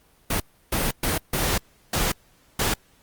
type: noise bursts at uneven times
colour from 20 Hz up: pink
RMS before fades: -23 dBFS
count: 6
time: 0.3-0.4 / 0.72-0.91 / 1.03-1.18 / 1.33-1.58 / 1.93-2.12 / 2.59-2.74 s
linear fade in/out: 5 ms
effects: pink hiss -59 dBFS RMS until 3.02 s + Opus 32 kbps